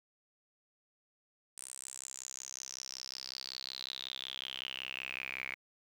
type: tone with band-pass filter sweep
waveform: sawtooth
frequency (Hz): 65.41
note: C2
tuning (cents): 0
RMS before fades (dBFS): -44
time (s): 1.57-5.55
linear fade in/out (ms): 10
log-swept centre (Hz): 8900 to 2200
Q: 9.8
effects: 10-bit